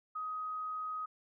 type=tone; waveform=sine; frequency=1257 Hz; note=D#6; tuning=17 cents sharp; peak=-36 dBFS; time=0.15-1.06 s; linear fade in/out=10 ms; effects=none